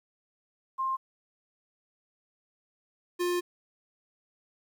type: tone pair in turn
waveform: sine / square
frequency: 1058 / 353.7 Hz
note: C6 / F4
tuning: +19 / +22 cents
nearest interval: octave + perfect fifth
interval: 1897 cents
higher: first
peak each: -27 dBFS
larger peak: neither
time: 0.78-0.97 / 3.19-3.41 s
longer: second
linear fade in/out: 20 ms
effects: 11-bit